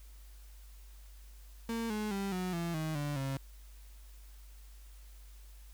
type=tone with pitch steps; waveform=35% pulse; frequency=229.1 / 212.5 / 197.15 / 182.89 / 169.66 / 157.39 / 146 / 135.44 Hz; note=A#3 / G#3 / G3 / F#3 / F3 / D#3 / D3 / C#3; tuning=-30 / +40 / +10 / -20 / -50 / +20 / -10 / -40 cents; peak=-32 dBFS; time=1.69-3.37 s; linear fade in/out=2 ms; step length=210 ms; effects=added 50 Hz sine -50 dBFS peak until 5.73 s + white hiss -63 dBFS RMS until 5.73 s